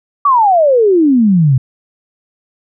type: exponential sweep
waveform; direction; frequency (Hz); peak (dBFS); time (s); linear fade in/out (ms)
sine; down; 1174.7 to 123.47; -6; 0.25-1.58; 5
effects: none